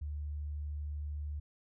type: tone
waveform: sine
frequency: 73.9 Hz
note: D2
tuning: 11 cents sharp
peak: -36 dBFS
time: 0.01-1.4 s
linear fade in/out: 10 ms
effects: none